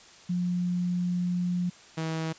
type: tone pair in turn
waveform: sine / sawtooth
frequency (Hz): 177.7 / 160.82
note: F3 / E3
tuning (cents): +30 / -42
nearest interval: major second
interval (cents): 172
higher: first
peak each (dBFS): -25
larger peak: neither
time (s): 0.29-1.7 / 1.97-2.33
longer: first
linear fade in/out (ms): 10
effects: white hiss -52 dBFS RMS until 2.38 s + resampled to 16000 Hz